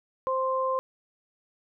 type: tone pair together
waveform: sine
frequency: 523.3 / 1046.6 Hz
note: C5 / C6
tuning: 0 / 0 cents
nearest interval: octave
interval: 1200 cents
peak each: -27 dBFS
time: 0.27-0.79 s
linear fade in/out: 0 ms
effects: none